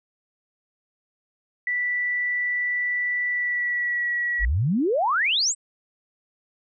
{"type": "tone with pitch glide", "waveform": "sine", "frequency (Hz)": [1967, 1927.6], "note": ["B6", "B6"], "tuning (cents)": [-7, -43], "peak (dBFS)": -22, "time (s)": [1.67, 4.45], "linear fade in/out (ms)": 2, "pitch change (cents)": -36, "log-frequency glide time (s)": [3.3, 4.1]}
{"type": "exponential sweep", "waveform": "sine", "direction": "up", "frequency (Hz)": [41.57, 8300], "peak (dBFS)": -19, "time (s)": [4.39, 5.55], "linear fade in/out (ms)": 50}
{"effects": []}